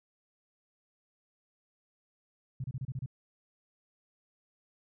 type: tone bursts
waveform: sine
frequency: 130 Hz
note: C3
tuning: 11 cents flat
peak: -33 dBFS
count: 7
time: 2.6-3.061 s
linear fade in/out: 5 ms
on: 41 ms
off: 29 ms
effects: none